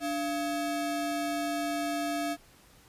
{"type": "ring-modulated tone", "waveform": "square", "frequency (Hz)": 489.5, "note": "B4", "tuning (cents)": -15, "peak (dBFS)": -27, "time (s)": [0, 2.37], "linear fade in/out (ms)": 50, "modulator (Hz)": 197, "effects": ["pink hiss -58 dBFS RMS until 2.88 s", "resampled to 32000 Hz"]}